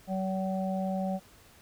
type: harmonic tone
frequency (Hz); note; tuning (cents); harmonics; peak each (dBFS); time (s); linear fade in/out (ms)
189.6; F#3; +43; 1 / 3 / 4; -30 / -35 / -36; 0.07-1.2; 50
effects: pink hiss -57 dBFS RMS until 1.61 s